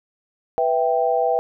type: chord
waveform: sine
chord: E minor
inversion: second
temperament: equal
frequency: 493.9 / 659.3 / 784 Hz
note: B4 / E5 / G5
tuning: 0 / 0 / 0 cents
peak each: -21 dBFS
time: 0.58-1.39 s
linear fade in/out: 0 ms
effects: none

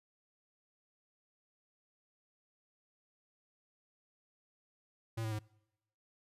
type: tone with pitch steps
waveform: square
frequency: 113.1 / 110.01 / 107 Hz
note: A2 / A2 / A2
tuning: +48 / 0 / -48 cents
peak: -36 dBFS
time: 5.17-5.392 s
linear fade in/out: 10 ms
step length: 74 ms
effects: noise-tail reverb RT60 0.9 s tail -24 dB re dry + resampled to 32000 Hz

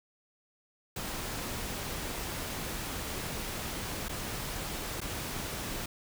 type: noise with dropouts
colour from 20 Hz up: pink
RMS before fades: -37 dBFS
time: 0.96-5.86 s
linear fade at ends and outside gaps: 5 ms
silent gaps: 4.085-4.092 / 5.005-5.014 s
effects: none

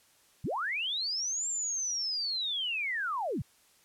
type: linear two-way sweep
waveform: sine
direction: up then down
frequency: 77.9 to 7459 to 77.9 Hz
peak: -30 dBFS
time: 0.44-3.42 s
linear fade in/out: 5 ms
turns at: 1.48 s
effects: white hiss -64 dBFS RMS until 3.84 s + low-pass 12000 Hz 12 dB/octave

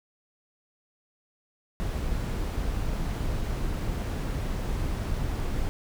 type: noise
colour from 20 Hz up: brown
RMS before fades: -29 dBFS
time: 1.8-5.69 s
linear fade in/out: 0 ms
effects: none

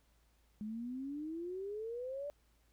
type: exponential sweep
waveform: sine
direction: up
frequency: 207.7 to 590 Hz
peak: -39 dBFS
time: 0.61-2.3 s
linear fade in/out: 0 ms
effects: added 56 Hz sine -69 dBFS peak until 2.72 s + pink hiss -75 dBFS RMS until 2.72 s

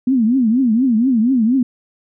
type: tone with vibrato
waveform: sine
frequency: 240.9 Hz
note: B3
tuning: 43 cents flat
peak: -11 dBFS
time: 0.07-1.63 s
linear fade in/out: 5 ms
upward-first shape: triangle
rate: 4.2 Hz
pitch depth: 240 cents each way
effects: none

